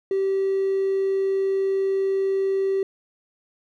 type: tone with hard clipping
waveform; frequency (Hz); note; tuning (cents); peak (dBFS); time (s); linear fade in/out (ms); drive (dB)
triangle; 387.7; G4; -19; -20; 0.11-2.83; 2; 4
effects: none